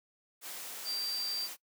sine tone in noise, 4702 Hz, D8, 1 cent sharp, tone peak -33 dBFS, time 0.84-1.49 s, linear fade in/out 50 ms, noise white, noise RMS -43 dBFS, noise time 0.41-1.57 s, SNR +7 dB, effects noise-tail reverb RT60 0.1 s tail -21 dB re dry + high-pass 300 Hz 12 dB/octave

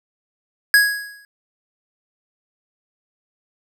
square tone with exponential decay, 1661.2 Hz, G#6, in tune, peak -8 dBFS, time 0.74-1.25 s, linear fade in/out 1 ms, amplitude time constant 110 ms, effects none

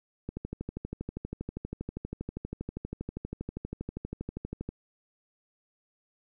click train, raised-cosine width 3 ms, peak -22 dBFS, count 56, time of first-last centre 0.29-4.69 s, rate 12.5 Hz, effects none

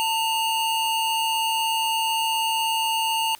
square tone pair together, 898 / 2851 Hz, A5 / F7, +35 / +35 cents, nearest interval octave + minor sixth, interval 2000 cents, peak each -24 / -26 dBFS, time 0-3.35 s, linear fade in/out 0 ms, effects white hiss -50 dBFS RMS until 3.39 s

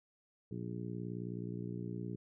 harmonic tone, 59.2 Hz, A#1, 27 cents sharp, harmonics 2 / 3 / 4 / 5 / 6 / 7, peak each -43 / -43 / -49 / -48 / -49 / -50 dBFS, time 0.51-2.16 s, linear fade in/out 5 ms, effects none

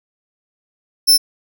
sawtooth tone, 5320 Hz, E8, 15 cents sharp, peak -5 dBFS, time 1.07-1.18 s, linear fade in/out 20 ms, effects none

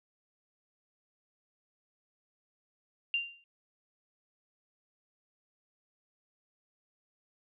sine tone with exponential decay, 2781 Hz, F7, 8 cents flat, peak -25 dBFS, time 3.14-3.44 s, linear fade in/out 1 ms, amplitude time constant 64 ms, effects none

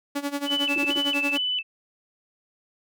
sawtooth tone with tremolo, 284.5 Hz, C#4, 45 cents sharp, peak -20 dBFS, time 0.15-1.38 s, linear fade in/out 10 ms, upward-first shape sine, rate 11 Hz, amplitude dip 85%
sine tone with vibrato, 2810 Hz, F7, 10 cents sharp, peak -23 dBFS, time 0.45-1.63 s, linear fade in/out 50 ms, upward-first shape square, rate 2.2 Hz, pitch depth 110 cents each way
sine tone bursts, 324.5 Hz, E4, 27 cents flat, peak -27 dBFS, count 4, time 0.76-0.979 s, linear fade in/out 2 ms, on 21 ms, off 45 ms
effects none

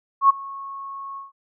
sine tone with ADSR envelope, 1098 Hz, C#6, 17 cents flat, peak -8 dBFS, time 0.21-1.32 s, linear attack 86 ms, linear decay 14 ms, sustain -23 dB, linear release 150 ms, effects none

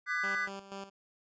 triangle chord, G# half-diminished seventh, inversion second, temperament just, 1196.1 / 1495.1 / 1661.2 / 1993.5 Hz, D6 / F#6 / G#6 / B6, +31 / +18 / 0 / +16 cents, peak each -36 / -32 / -38 / -33 dBFS, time 0.06-0.49 s, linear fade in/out 50 ms
10% pulse tone with tremolo, 196.4 Hz, G3, 4 cents sharp, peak -32 dBFS, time 0.23-0.9 s, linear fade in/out 10 ms, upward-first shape square, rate 4.1 Hz, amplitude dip 70%
effects resampled to 16000 Hz

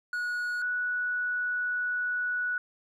triangle / sine tone pair in turn, 1458 / 1472.4 Hz, F#6 / F#6, -26 / -9 cents, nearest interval unison, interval 17 cents, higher second, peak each -27 / -27 dBFS, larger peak neither, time 0.13-0.62 / 0.62-2.58 s, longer second, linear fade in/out 2 ms, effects none

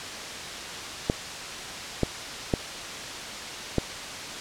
clicks, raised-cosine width 2 ms, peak -8 dBFS, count 4, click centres 1.099 / 2.033 / 2.538 / 3.783 s, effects white hiss -35 dBFS RMS until 4.4 s + low-pass 6000 Hz 12 dB/octave

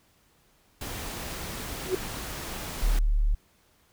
pink noise, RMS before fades -36 dBFS, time 0.81-2.99 s, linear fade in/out 2 ms
sine tone with exponential growth, 372.3 Hz, F#4, 11 cents sharp, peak -19 dBFS, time 1.82-1.95 s, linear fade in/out 5 ms, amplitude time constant 27 ms
sine tone, 36.84 Hz, D1, 6 cents sharp, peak -20 dBFS, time 2.82-3.35 s, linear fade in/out 10 ms
effects pink hiss -64 dBFS RMS until 3.92 s

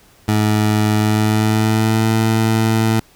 20% pulse tone with pitch glide, 106.7 to 111.36 Hz, G#2 to A2, +47 to +21 cents, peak -8 dBFS, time 0.28-3 s, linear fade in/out 5 ms, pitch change +74 cents, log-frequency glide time 0.98-2.11 s, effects pink hiss -50 dBFS RMS until 3.15 s

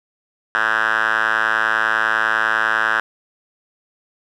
5% pulse tone with band-pass filter, 110 Hz, A2, in tune, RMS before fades -18 dBFS, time 0.55-3 s, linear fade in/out 0 ms, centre 1600 Hz, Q 5.9, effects none

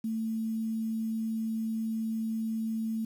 sine tone with quantisation, 222.7 Hz, A3, 21 cents sharp, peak -29 dBFS, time 0.04-3.05 s, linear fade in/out 5 ms, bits 9, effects none

